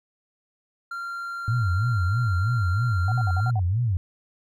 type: tone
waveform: triangle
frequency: 1383 Hz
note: F6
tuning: 17 cents flat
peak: -28 dBFS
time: 0.91-3.51 s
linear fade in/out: 5 ms
type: tone with vibrato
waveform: sine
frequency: 103.4 Hz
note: G#2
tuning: 7 cents flat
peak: -20 dBFS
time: 1.48-3.97 s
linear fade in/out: 0 ms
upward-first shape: sine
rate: 3.1 Hz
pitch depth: 300 cents each way
type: tone bursts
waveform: sine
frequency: 747 Hz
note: F#5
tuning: 16 cents sharp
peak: -30 dBFS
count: 6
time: 3.08-3.594 s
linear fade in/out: 2 ms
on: 39 ms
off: 56 ms
effects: none